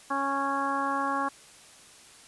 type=harmonic tone; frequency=276.2 Hz; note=C#4; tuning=6 cents flat; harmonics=1 / 2 / 3 / 4 / 5 / 6; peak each=-34 / -37 / -32 / -29 / -36 / -37 dBFS; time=0.1-1.29 s; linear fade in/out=10 ms; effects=white hiss -52 dBFS RMS until 2.27 s + resampled to 24000 Hz